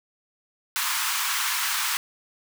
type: high-pass noise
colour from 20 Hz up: pink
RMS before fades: -26 dBFS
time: 0.76-1.97 s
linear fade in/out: 0 ms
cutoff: 960 Hz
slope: 48 dB/octave
effects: none